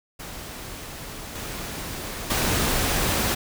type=noise with level steps; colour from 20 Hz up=pink; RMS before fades=-37 / -33 / -23 dBFS; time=0.19-3.35 s; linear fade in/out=10 ms; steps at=1.35 / 2.3 s; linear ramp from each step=5 ms; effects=none